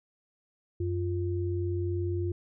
sine tone pair together, 92.5 / 349.2 Hz, F#2 / F4, 0 / 0 cents, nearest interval octave + major seventh, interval 2300 cents, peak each -29 / -32 dBFS, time 0.8-2.32 s, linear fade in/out 5 ms, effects none

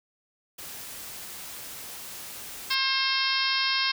white noise, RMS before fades -40 dBFS, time 0.58-2.75 s, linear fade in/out 10 ms
harmonic tone, 533 Hz, C5, 32 cents sharp, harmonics 2 / 3 / 4 / 5 / 6 / 7 / 8 / 9 / 10, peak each -32 / -32 / -32 / -32 / -32 / -32 / -32 / -32 / -32 dBFS, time 2.7-3.92 s, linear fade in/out 10 ms
effects none

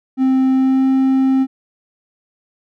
triangle tone with pitch glide, 262.3 to 264.9 Hz, C4 to C4, +4 to +22 cents, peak -9 dBFS, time 0.17-1.47 s, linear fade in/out 50 ms, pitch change +18 cents, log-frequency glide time 0.52-0.87 s, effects none

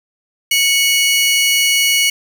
sawtooth tone pair together, 2217 / 2919 Hz, C#7 / F#7, 0 / -24 cents, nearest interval perfect fourth, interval 476 cents, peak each -11 dBFS, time 0.51-2.1 s, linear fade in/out 5 ms, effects none

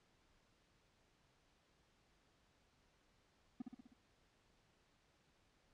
triangle tone with echo, 247.1 Hz, B3, 1 cent sharp, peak -39 dBFS, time 3.6-3.62 s, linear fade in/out 5 ms, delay 63 ms, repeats 5, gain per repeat -4 dB, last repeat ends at 3.935 s, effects pink hiss -75 dBFS RMS until 5.73 s + low-pass 6000 Hz 12 dB/octave

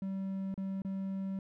triangle tone with dropouts, 192.8 Hz, G3, 28 cents flat, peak -32 dBFS, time 0.02-1.39 s, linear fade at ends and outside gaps 2 ms, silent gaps 0.542-0.577 / 0.82-0.848 s, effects none

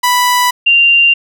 sawtooth / sine tone pair in turn, 987.8 / 2779 Hz, B5 / F7, 0 / -9 cents, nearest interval octave + tritone, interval 1791 cents, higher second, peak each -5 dBFS, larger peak neither, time 0.03-0.51 / 0.66-1.14 s, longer neither, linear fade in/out 10 ms, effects none

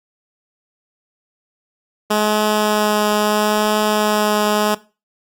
10% pulse tone with vibrato, 211.3 Hz, G#3, 30 cents sharp, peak -6 dBFS, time 2.1-4.75 s, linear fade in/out 10 ms, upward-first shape triangle, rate 0.74 Hz, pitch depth 12 cents each way, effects noise-tail reverb RT60 0.3 s tail -18 dB re dry + Opus 48 kbps

